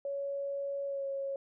sine tone with pitch glide, 559 to 549.1 Hz, C#5 to C#5, +14 to -17 cents, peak -33 dBFS, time 0.05-1.36 s, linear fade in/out 2 ms, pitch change -31 cents, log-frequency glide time 0.86-1.05 s, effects none

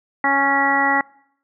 harmonic tone, 277.2 Hz, C#4, in tune, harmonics 1 / 2 / 3 / 4 / 5 / 6 / 7, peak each -25 / -29 / -19 / -24 / -25 / -30 / -19 dBFS, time 0.24-1.01 s, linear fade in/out 2 ms, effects noise-tail reverb RT60 0.7 s tail -24 dB re dry

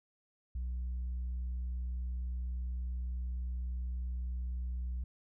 sine tone, 61.74 Hz, B1, in tune, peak -32 dBFS, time 0.55-5.04 s, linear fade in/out 5 ms, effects tanh soft clip ceiling -33 dBFS

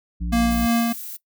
harmonic tone, 58.27 Hz, A#1, in tune, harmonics 1 / 3 / 5, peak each -24 / -29 / -39 dBFS, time 0.2-0.67 s, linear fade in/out 20 ms
square tone with tremolo, 233.1 Hz, A#3, in tune, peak -17 dBFS, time 0.32-0.93 s, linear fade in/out 10 ms, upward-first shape sine, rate 3 Hz, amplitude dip 35%
violet noise, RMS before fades -34 dBFS, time 0.5-1.17 s, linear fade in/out 10 ms
effects noise-tail reverb RT60 0.1 s tail -19 dB re dry

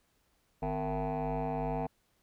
sine tone with frequency modulation, 460.4 Hz, A#4, 22 cents flat, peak -28 dBFS, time 0.62-1.87 s, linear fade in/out 10 ms, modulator 102 Hz, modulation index 3.9, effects tanh soft clip ceiling -30 dBFS + pink hiss -73 dBFS RMS until 2.22 s

